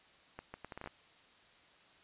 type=accelerating click train; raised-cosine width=0.5 ms; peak=-29 dBFS; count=9; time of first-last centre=0.39-0.874 s; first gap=150 ms; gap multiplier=0.71; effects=white hiss -63 dBFS RMS until 2.03 s + resampled to 8000 Hz